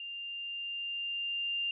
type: tone with level ramp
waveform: sine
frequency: 2794 Hz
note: F7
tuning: in tune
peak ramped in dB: -39 to -30 dBFS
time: 0-1.71 s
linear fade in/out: 2 ms
effects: none